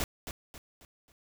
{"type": "noise with echo", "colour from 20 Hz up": "pink", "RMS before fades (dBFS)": -31, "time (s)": [0, 0.04], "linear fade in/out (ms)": 0, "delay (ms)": 270, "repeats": 4, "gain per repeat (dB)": -8, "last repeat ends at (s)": 1.12, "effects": []}